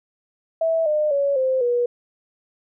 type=tone with pitch steps; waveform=sine; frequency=653 / 605.8 / 561.9 / 521.3 / 483.6 Hz; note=E5 / D#5 / C#5 / C5 / B4; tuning=-17 / -46 / +23 / -6 / -36 cents; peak=-17 dBFS; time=0.61-1.86 s; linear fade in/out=5 ms; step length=250 ms; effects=none